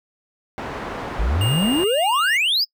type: low-pass noise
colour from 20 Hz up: white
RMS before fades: -30 dBFS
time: 0.58-1.84 s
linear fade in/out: 0 ms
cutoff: 1100 Hz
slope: 12 dB/octave
type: exponential sweep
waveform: triangle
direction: up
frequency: 46.25 to 5260 Hz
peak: -15 dBFS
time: 1.18-2.65 s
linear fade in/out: 20 ms
type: tone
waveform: square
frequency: 2824 Hz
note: F7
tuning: 19 cents sharp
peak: -24 dBFS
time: 1.41-2.37 s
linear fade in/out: 2 ms
effects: noise-tail reverb RT60 0.1 s tail -26 dB re dry